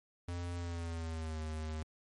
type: tone with pitch glide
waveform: square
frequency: 87.31 to 78.23 Hz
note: F2 to D#2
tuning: 0 to +10 cents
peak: -38 dBFS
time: 0.28-1.83 s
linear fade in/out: 5 ms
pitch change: -190 cents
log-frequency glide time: 0.56-1.39 s
effects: MP3 48 kbps